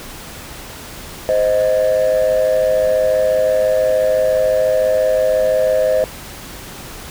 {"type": "tone pair together", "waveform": "sine", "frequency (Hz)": [520, 625.9], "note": ["C5", "D#5"], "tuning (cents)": [-11, 10], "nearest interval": "minor third", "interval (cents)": 321, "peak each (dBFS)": -13, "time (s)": [1.29, 6.04], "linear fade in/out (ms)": 0, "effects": ["tanh soft clip ceiling -8 dBFS", "pink hiss -33 dBFS RMS until 7.1 s"]}